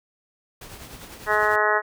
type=noise with tremolo; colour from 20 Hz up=pink; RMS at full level=-39 dBFS; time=0.61-1.56 s; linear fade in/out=5 ms; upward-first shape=triangle; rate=10 Hz; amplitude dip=55%
type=harmonic tone; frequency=211.7 Hz; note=G#3; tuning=33 cents sharp; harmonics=2 / 3 / 4 / 5 / 6 / 7 / 8 / 9; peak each=-26 / -26 / -26 / -26 / -26 / -26 / -26 / -26 dBFS; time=1.26-1.82 s; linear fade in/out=50 ms
effects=none